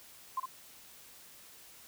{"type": "tone with echo", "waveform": "sine", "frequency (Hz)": 1046.5, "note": "C6", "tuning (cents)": 0, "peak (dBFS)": -30, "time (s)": [0.37, 0.4], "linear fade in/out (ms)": 5, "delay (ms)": 58, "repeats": 1, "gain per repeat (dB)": -5, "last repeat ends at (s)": 0.458, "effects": ["white hiss -55 dBFS RMS until 1.87 s"]}